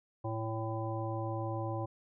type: harmonic tone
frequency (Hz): 111.6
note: A2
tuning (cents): +25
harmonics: 1 / 3 / 5 / 7 / 9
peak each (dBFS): -36 / -40 / -41 / -42 / -44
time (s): 0.24-1.86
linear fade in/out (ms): 10
effects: none